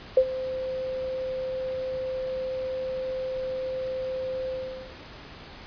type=tone with ADSR envelope; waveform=sine; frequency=519 Hz; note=C5; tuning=14 cents flat; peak=-12 dBFS; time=0.17-4.95 s; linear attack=4 ms; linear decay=66 ms; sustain=-16 dB; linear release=460 ms; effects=pink hiss -44 dBFS RMS until 5.66 s + resampled to 11025 Hz